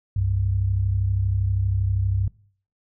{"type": "tone pair together", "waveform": "sine", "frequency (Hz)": [65.41, 98], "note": ["C2", "G2"], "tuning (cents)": [0, 0], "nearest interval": "perfect fifth", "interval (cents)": 700, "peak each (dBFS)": [-26, -20], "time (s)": [0.16, 2.28], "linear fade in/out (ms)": 5, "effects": ["noise-tail reverb RT60 0.5 s tail -21 dB re dry"]}